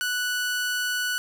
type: tone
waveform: sawtooth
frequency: 1480 Hz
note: F#6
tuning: in tune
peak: -21 dBFS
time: 0.01-1.18 s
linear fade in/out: 0 ms
effects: none